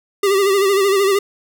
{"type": "tone with vibrato", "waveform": "square", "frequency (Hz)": 393.9, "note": "G4", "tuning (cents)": 8, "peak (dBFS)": -13, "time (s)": [0.23, 1.19], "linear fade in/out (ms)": 5, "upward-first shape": "sine", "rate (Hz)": 13, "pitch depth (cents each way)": 62, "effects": []}